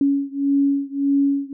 sine beating tone pair, 278.6 / 280.3 Hz, C#4 / C#4, +9 / +19 cents, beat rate 1.7 Hz, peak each -19 / -20 dBFS, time 0.01-1.53 s, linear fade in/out 2 ms, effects none

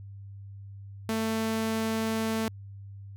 sawtooth tone, 222.2 Hz, A3, 17 cents sharp, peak -23 dBFS, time 1.09-2.48 s, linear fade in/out 0 ms, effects added 99 Hz sine -41 dBFS peak until 3.16 s

